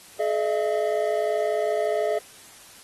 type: tone cluster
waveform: triangle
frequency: 425.3 / 612 / 672 Hz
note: G#4 / D#5 / E5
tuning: +41 / -29 / +33 cents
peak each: -24 dBFS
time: 0.19-2.19 s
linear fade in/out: 10 ms
effects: white hiss -48 dBFS RMS until 2.83 s + AAC 32 kbps